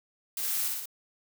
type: noise with echo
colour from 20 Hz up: blue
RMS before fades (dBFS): -33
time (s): 0.37-0.68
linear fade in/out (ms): 2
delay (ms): 59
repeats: 3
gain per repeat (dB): -2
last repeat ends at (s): 0.857
effects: none